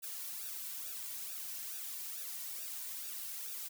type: noise with flanger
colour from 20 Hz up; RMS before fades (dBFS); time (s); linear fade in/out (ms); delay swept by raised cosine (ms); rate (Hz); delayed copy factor
blue; -43; 0.02-3.69; 20; 0.94 to 2.44; 2.3; -0.9
effects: none